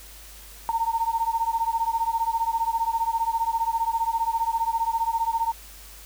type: beating tone pair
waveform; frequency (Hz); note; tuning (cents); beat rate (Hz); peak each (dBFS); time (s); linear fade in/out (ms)
sine; 906 / 921; A#5 / A#5; -50 / -21; 15; -25; 0.69-5.52; 0
effects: added 50 Hz sine -46 dBFS peak until 6.05 s + white hiss -46 dBFS RMS until 6.05 s